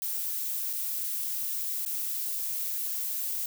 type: noise with dropouts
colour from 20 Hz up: violet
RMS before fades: -32 dBFS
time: 0.02-3.46 s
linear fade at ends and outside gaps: 1 ms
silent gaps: 0.73-0.734 / 1.851-1.861 s
effects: none